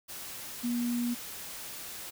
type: tone in noise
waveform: sine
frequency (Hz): 240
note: B3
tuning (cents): -49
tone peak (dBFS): -28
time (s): 0.63-1.15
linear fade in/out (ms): 20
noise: white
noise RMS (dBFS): -42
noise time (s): 0.08-2.11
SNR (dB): +11
effects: none